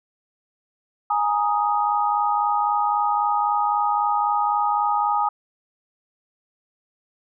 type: chord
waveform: sine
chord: Ab suspended second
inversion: none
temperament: just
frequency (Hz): 830.6 / 934.4 / 1245.9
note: Ab5 / Bb5 / Eb6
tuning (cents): 0 / +4 / +2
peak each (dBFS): -21 / -25 / -23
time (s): 1.1-5.29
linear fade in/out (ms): 5
effects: none